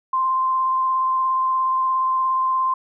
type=tone with vibrato; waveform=sine; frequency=1044 Hz; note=C6; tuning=4 cents flat; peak=-17 dBFS; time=0.13-2.74 s; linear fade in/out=5 ms; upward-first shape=sine; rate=17 Hz; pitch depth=11 cents each way; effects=none